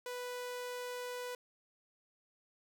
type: tone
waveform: sawtooth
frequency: 493.9 Hz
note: B4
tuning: in tune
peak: -36 dBFS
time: 0.06-1.35 s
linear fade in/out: 2 ms
effects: none